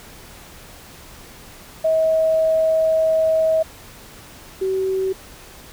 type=tone pair in turn; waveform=sine; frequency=640 / 380.5 Hz; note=D#5 / F#4; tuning=+49 / +48 cents; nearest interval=major sixth; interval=901 cents; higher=first; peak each=-14 / -18 dBFS; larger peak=first; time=1.84-3.63 / 4.61-5.13 s; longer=first; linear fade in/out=10 ms; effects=pink hiss -42 dBFS RMS until 5.72 s